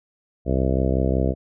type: harmonic tone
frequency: 65.41 Hz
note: C2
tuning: in tune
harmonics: 1 / 2 / 3 / 4 / 5 / 6 / 7 / 8 / 9 / 10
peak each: -22 / -25 / -27 / -28 / -29 / -30 / -30 / -31 / -32 / -32 dBFS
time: 0.45-1.35 s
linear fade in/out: 50 ms
effects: none